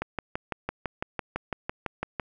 click train, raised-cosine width 0.5 ms, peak -14 dBFS, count 14, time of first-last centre 0.02-2.198 s, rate 5.97 Hz, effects none

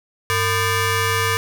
15% pulse ring-modulated tone, 554.4 Hz, C#5, in tune, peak -8 dBFS, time 0.3-1.37 s, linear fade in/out 0 ms, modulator 654 Hz, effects none

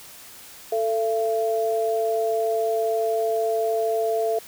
sine tone pair together, 443.3 / 676 Hz, A4 / E5, +13 / +43 cents, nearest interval perfect fifth, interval 730 cents, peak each -23 dBFS, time 0.72-4.39 s, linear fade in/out 5 ms, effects white hiss -44 dBFS RMS until 4.47 s

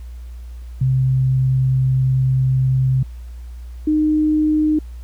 sine tone pair in turn, 130.81 / 306.7 Hz, C3 / D#4, 0 / -25 cents, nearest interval octave + minor third, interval 1475 cents, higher second, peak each -13 dBFS, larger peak neither, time 0.81-3.03 / 3.87-4.79 s, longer first, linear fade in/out 5 ms, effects added 60 Hz sine -30 dBFS peak until 5.03 s + pink hiss -54 dBFS RMS until 5.03 s

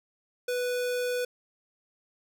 square tone, 493.9 Hz, B4, in tune, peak -28 dBFS, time 0.48-1.25 s, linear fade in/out 5 ms, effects none

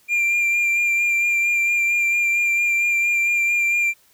triangle tone with vibrato, 2385 Hz, D7, 26 cents sharp, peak -15 dBFS, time 0.08-3.94 s, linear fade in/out 50 ms, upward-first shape sine, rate 4.4 Hz, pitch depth 20 cents each way, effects white hiss -57 dBFS RMS until 4.13 s

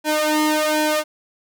sawtooth tone with flanger, 305.9 Hz, D#4, 29 cents flat, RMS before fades -19 dBFS, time 0.04-1.04 s, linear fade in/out 50 ms, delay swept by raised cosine 1.2 to 2.3 ms, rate 1.3 Hz, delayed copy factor +0.9, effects none

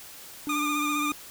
triangle tone, 293.7 Hz, D4, in tune, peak -27 dBFS, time 0.47-1.12 s, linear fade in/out 0 ms
25% pulse tone with vibrato, 1207 Hz, D6, 47 cents sharp, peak -23 dBFS, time 0.49-1.12 s, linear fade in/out 5 ms, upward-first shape sine, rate 15 Hz, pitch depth 34 cents each way
effects white hiss -45 dBFS RMS until 1.3 s

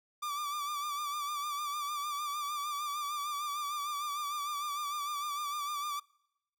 45% pulse tone with vibrato, 1174.7 Hz, D6, in tune, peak -34 dBFS, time 0.22-6 s, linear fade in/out 10 ms, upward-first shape sine, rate 6.6 Hz, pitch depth 51 cents each way, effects noise-tail reverb RT60 0.9 s tail -26 dB re dry

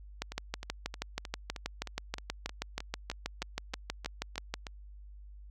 two click trains, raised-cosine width 0.2 ms, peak -23 / -16 dBFS, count 15 / 28, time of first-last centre 0.32-4.668 / 0.22-4.54 s, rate 3.22 / 6.25 Hz, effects added 50 Hz sine -47 dBFS peak until 5.5 s

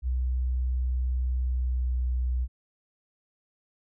sine tone with pitch glide, 62.9 to 62.21 Hz, B1 to B1, +32 to +13 cents, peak -24 dBFS, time 0.02-2.48 s, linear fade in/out 50 ms, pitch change -19 cents, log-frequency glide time 1.4-1.99 s, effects none

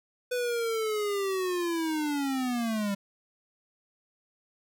square linear sweep, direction down, 499 to 196 Hz, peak -28 dBFS, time 0.31-2.95 s, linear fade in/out 10 ms, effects none

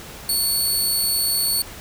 15% pulse tone, 4435 Hz, C#8, in tune, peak -12 dBFS, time 0.29-1.62 s, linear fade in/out 2 ms, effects pink hiss -38 dBFS RMS until 1.8 s

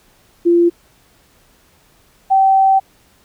sine tone pair in turn, 344 / 772.3 Hz, F4 / G5, -26 / -26 cents, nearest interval octave + major second, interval 1400 cents, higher second, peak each -8 dBFS, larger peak neither, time 0.45-0.7 / 2.3-2.8 s, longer second, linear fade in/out 20 ms, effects pink hiss -53 dBFS RMS until 3.24 s

